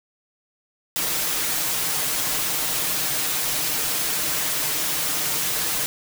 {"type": "noise with comb filter", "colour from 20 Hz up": "white", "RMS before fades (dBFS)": -24, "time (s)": [0.96, 5.86], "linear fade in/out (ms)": 0, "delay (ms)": 6.5, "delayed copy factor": 0.6, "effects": []}